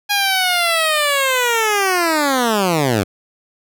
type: linear sweep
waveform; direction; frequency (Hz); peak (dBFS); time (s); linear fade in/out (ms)
10% pulse; down; 824 to 90.5; -6; 0.09-3.04; 20
effects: none